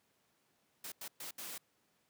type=noise bursts at uneven times; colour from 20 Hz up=white; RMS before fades=-45 dBFS; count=4; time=0.84-0.92 / 1.01-1.08 / 1.2-1.31 / 1.38-1.58 s; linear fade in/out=5 ms; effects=pink hiss -75 dBFS RMS until 2.09 s + high-pass 150 Hz 12 dB/octave